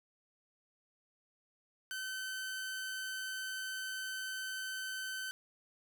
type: tone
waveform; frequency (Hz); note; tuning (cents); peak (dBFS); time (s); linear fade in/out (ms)
sawtooth; 1531; G6; -41; -35; 1.91-5.31; 0
effects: none